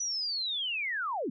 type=linear sweep; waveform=sine; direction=down; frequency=5970 to 198.4 Hz; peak=-30 dBFS; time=0-1.3 s; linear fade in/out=5 ms; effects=none